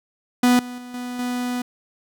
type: tone with level steps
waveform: 45% pulse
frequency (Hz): 246.9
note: B3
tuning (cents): 0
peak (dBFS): -13 / -31 / -35 / -28 / -23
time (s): 0.43-1.62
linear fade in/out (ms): 5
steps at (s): 0.59 / 0.78 / 0.94 / 1.19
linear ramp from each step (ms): 2
effects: none